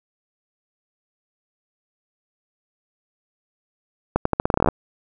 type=accelerating click train; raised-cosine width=1 ms; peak=-3 dBFS; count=14; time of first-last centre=4.16-4.687 s; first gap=94 ms; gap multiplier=0.84; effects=none